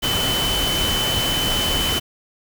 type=tone in noise; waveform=sine; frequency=3034 Hz; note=F#7; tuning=43 cents sharp; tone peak=-21 dBFS; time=0.02-2 s; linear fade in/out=20 ms; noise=pink; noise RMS=-23 dBFS; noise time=0.02-2 s; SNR=-1 dB; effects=none